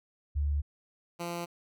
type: tone pair in turn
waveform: sine / 10% pulse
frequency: 72.5 / 171.99 Hz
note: D2 / F3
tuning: -22 / -26 cents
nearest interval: octave + minor third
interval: 1496 cents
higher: second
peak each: -26 dBFS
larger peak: neither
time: 0.35-0.62 / 1.19-1.46 s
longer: neither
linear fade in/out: 20 ms
effects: none